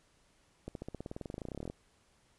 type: accelerating click train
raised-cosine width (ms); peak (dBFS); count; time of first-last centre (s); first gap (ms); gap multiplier
2; -27; 25; 0.68-1.7; 72; 0.95
effects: pink hiss -69 dBFS RMS until 2.38 s + resampled to 24000 Hz